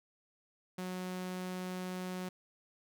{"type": "tone", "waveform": "sawtooth", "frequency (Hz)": 183.3, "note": "F#3", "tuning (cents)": -16, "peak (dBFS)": -34, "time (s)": [0.78, 2.29], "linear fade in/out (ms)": 5, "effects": []}